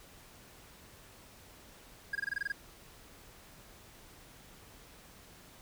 triangle tone bursts, 1631 Hz, G#6, 32 cents flat, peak -29 dBFS, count 9, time 2.13-2.521 s, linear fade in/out 5 ms, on 23 ms, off 23 ms, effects pink hiss -56 dBFS RMS until 5.61 s

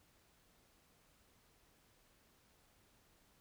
silence, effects pink hiss -71 dBFS RMS until 3.4 s

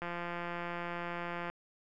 click train, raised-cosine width 0.5 ms, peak -24 dBFS, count 257, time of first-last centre 0.02-1.5 s, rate 173 Hz, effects none

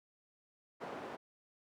white band-pass noise, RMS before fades -45 dBFS, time 0.8-1.17 s, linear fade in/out 20 ms, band 210 to 900 Hz, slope 12 dB/octave, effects none

